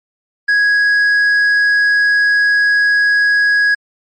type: tone with tanh clipping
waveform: triangle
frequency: 1661.2 Hz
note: G#6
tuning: in tune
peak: -10 dBFS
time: 0.48-3.75 s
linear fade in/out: 10 ms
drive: 9 dB
effects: MP3 32 kbps